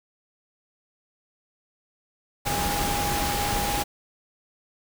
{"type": "tone in noise", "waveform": "sine", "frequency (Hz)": 818, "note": "G#5", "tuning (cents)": -26, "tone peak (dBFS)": -28, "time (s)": [2.45, 3.84], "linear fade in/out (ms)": 20, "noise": "pink", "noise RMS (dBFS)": -27, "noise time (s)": [2.45, 3.84], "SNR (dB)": -4, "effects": []}